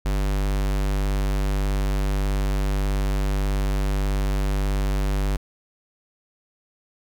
square tone, 49.17 Hz, G1, 6 cents sharp, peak -21 dBFS, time 0.05-5.37 s, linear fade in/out 10 ms, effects none

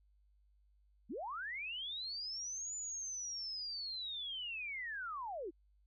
sine linear two-way sweep, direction up then down, 170 to 7040 to 299.2 Hz, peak -40 dBFS, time 1.09-5.51 s, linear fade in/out 20 ms, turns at 2.75 s, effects added 50 Hz sine -67 dBFS peak until 5.86 s

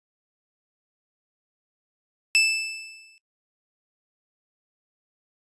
sawtooth tone with exponential decay, 2637 Hz, E7, in tune, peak -11 dBFS, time 2.35-3.18 s, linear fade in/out 0 ms, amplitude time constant 180 ms, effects noise-tail reverb RT60 0.1 s tail -21 dB re dry + resampled to 22050 Hz

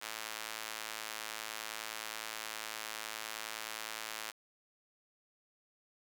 sawtooth tone with high-pass filter, 109.7 Hz, A2, 5 cents flat, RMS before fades -43 dBFS, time 0.01-4.32 s, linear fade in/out 20 ms, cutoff 1300 Hz, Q 0.56, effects 10-bit

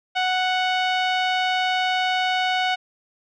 sawtooth tone with low-pass filter, 740 Hz, F#5, in tune, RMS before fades -22 dBFS, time 0.15-2.76 s, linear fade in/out 20 ms, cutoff 3300 Hz, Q 2, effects none

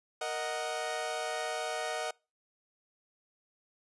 sawtooth chord, D# minor, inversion second, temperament equal, 466.2 / 622.3 / 740 Hz, A#4 / D#5 / F#5, 0 / 0 / 0 cents, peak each -36 / -33 / -33 dBFS, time 0.21-2.11 s, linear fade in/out 5 ms, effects noise-tail reverb RT60 0.3 s tail -26 dB re dry + resampled to 24000 Hz

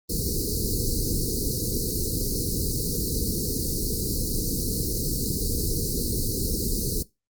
pink band-stop noise, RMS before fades -26 dBFS, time 0.09-7.03 s, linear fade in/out 10 ms, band 490 to 4200 Hz, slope 96 dB/octave, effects noise-tail reverb RT60 0.2 s tail -19 dB re dry + Opus 32 kbps

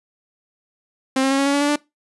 sawtooth tone with pitch steps, 264.5 / 268.5 / 272.6 / 276.7 / 280.9 / 285.1 / 289.4 / 293.8 Hz, C4 / C4 / C#4 / C#4 / C#4 / C#4 / D4 / D4, +19 / +45 / -29 / -3 / +23 / +49 / -25 / +1 cents, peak -12 dBFS, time 1.16-1.76 s, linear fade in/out 5 ms, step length 75 ms, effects noise-tail reverb RT60 0.2 s tail -21 dB re dry + resampled to 24000 Hz

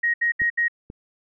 sine tone bursts, 1881 Hz, A#6, 15 cents sharp, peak -18 dBFS, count 4, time 0.03-0.683 s, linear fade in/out 10 ms, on 110 ms, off 71 ms
clicks, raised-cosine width 3 ms, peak -24 dBFS, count 2, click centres 0.418 / 0.901 s
effects none

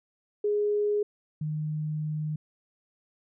sine tone pair in turn, 415.3 / 153.2 Hz, G#4 / D#3, 0 / -27 cents, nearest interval octave + perfect fourth, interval 1727 cents, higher first, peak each -23 / -28 dBFS, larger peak first, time 0.44-1.03 / 1.41-2.36 s, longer second, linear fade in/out 5 ms, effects none

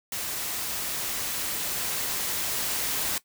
white noise with level ramp, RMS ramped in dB -32 to -28 dBFS, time 0.12-3.18 s, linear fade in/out 2 ms, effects noise-tail reverb RT60 0.1 s tail -17 dB re dry

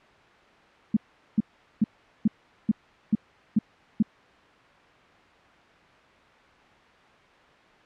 sine tone bursts, 215.3 Hz, A3, 37 cents flat, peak -16 dBFS, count 8, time 0.94-4.026 s, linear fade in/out 5 ms, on 27 ms, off 410 ms, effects white hiss -54 dBFS RMS until 7.85 s + low-pass 2000 Hz 12 dB/octave

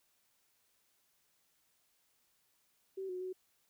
sine tone with pitch steps, 383.6 / 365.3 / 371.1 Hz, G4 / F#4 / F#4, -37 / -22 / +5 cents, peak -38 dBFS, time 2.97-3.33 s, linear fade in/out 10 ms, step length 120 ms, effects white hiss -75 dBFS RMS until 3.69 s

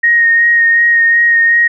sine tone with vibrato, 1864 Hz, A#6, 1 cent flat, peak -6 dBFS, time 0.03-1.68 s, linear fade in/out 10 ms, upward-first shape sine, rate 2.7 Hz, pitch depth 17 cents each way, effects none

